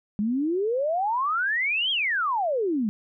sine exponential two-way sweep, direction up then down, 200 to 3305 to 200 Hz, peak -22 dBFS, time 0.19-2.89 s, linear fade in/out 0 ms, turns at 1.91 s, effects none

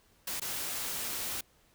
white noise with dropouts, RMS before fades -36 dBFS, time 0.27-1.41 s, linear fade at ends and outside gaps 5 ms, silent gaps 0.399-0.416 s, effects pink hiss -66 dBFS RMS until 1.74 s

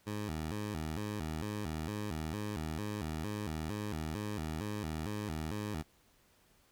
15% pulse tone with vibrato, 90.7 Hz, F#2, 34 cents flat, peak -30 dBFS, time 0.06-5.83 s, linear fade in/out 20 ms, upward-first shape square, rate 2.2 Hz, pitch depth 250 cents each way, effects pink hiss -68 dBFS RMS until 6.71 s

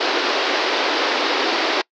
pink band-pass noise, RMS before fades -20 dBFS, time 0-1.82 s, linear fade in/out 10 ms, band 300 to 5100 Hz, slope 48 dB/octave, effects noise-tail reverb RT60 0.1 s tail -25 dB re dry

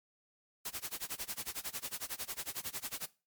white noise with tremolo, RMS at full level -38 dBFS, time 0.65-3.06 s, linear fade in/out 5 ms, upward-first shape sine, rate 11 Hz, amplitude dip 100%, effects noise-tail reverb RT60 0.3 s tail -19 dB re dry + MP3 96 kbps

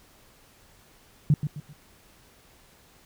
sine tone with echo, 148.2 Hz, D3, 16 cents sharp, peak -15 dBFS, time 1.3-1.34 s, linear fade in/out 2 ms, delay 130 ms, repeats 3, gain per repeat -9 dB, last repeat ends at 1.73 s, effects pink hiss -57 dBFS RMS until 3.05 s

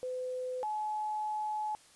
sine tone pair in turn, 507 / 852.7 Hz, B4 / G#5, +45 / +45 cents, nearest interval major sixth, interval 900 cents, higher second, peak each -34 / -32 dBFS, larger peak second, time 0.03-0.63 / 0.63-1.75 s, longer second, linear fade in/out 0 ms, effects white hiss -60 dBFS RMS until 1.95 s + resampled to 24000 Hz

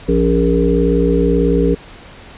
harmonic tone with a mistuned harmonic, 58.27 Hz, A#1, in tune, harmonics 1 / 3 / 5 / 7 / 8, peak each -17 / -17 / -17 / -17 / -17 dBFS, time 0.08-1.75 s, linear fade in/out 10 ms, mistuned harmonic 5, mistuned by -64 cents, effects pink hiss -38 dBFS RMS until 2.37 s + resampled to 8000 Hz

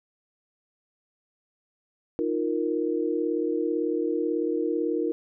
sine chord, Eb suspended second, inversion none, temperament equal, 311.1 / 349.2 / 466.2 Hz, Eb4 / F4 / Bb4, 0 / 0 / 0 cents, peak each -28 dBFS, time 2.19-5.12 s, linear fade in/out 0 ms, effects none

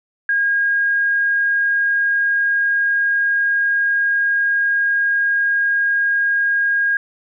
sine tone, 1628 Hz, G#6, 35 cents flat, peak -14 dBFS, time 0.29-6.97 s, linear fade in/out 2 ms, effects none

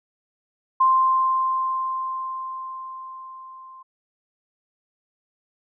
sine tone with level ramp, 1047 Hz, C6, 1 cent sharp, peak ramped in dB -13 to -41 dBFS, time 0.8-3.83 s, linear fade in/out 10 ms, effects none

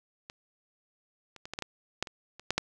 clicks, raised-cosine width 0.2 ms, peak -25 / -30 / -24 / -19 / -16 / -17 / -11 / -25 / -28 / -10 / -9 dBFS, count 11, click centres 0.299 / 1.363 / 1.455 / 1.536 / 1.589 / 1.623 / 2.026 / 2.072 / 2.396 / 2.506 / 2.58 s, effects none

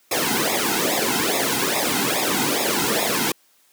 pink noise with flanger, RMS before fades -21 dBFS, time 0.11-3.32 s, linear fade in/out 5 ms, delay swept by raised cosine 0.66 to 1.76 ms, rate 2.4 Hz, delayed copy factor -0.95, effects white hiss -59 dBFS RMS until 3.72 s + high-pass 200 Hz 12 dB/octave

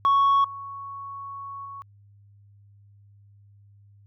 sine tone with level steps, 1110 Hz, C#6, 2 cents sharp, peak -14 / -34 / -36 dBFS, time 0.05-1.82 s, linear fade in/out 0 ms, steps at 0.44 / 1.65 s, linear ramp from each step 5 ms, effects tanh soft clip ceiling -15 dBFS + added 101 Hz sine -51 dBFS peak until 4.06 s

